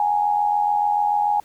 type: tone with amplitude modulation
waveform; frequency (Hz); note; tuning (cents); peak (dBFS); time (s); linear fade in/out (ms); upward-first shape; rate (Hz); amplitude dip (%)
sine; 830.6; G#5; 0; -14; 0-1.4; 2; sine; 86.9; 60
effects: pink hiss -54 dBFS RMS until 1.44 s